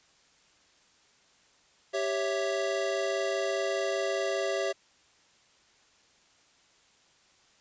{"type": "chord", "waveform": "square", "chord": "C# diminished", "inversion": "second", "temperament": "equal", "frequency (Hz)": [392, 554.4, 659.3], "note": ["G4", "C#5", "E5"], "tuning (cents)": [0, 0, 0], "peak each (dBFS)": -33, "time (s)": [1.93, 4.73], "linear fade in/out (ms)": 20, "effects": ["white hiss -63 dBFS RMS until 7.6 s", "resampled to 16000 Hz"]}